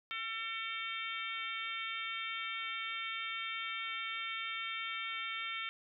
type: harmonic tone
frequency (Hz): 450.4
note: A4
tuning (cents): +40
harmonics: 3 / 4 / 5 / 6 / 7 / 8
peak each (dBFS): -43 / -48 / -41 / -47 / -45 / -47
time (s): 0.11-5.69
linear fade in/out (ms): 0
effects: none